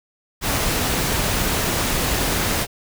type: noise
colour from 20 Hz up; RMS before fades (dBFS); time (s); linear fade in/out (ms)
pink; -21; 0.41-2.67; 50
effects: none